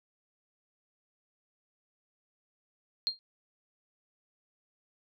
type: tone with exponential decay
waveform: sine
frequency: 4213 Hz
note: C8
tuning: 11 cents sharp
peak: -23 dBFS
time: 3.07-3.19 s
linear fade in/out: 0 ms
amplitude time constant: 25 ms
effects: none